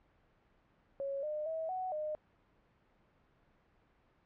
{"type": "tone with pitch steps", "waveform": "sine", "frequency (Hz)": [552, 606, 644, 744, 611], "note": ["C#5", "D#5", "E5", "F#5", "D#5"], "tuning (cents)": [-7, -46, -41, 9, -32], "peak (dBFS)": -35, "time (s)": [1, 2.15], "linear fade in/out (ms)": 0, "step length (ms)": 230, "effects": ["pink hiss -70 dBFS RMS until 4.25 s", "low-pass 2000 Hz 12 dB/octave"]}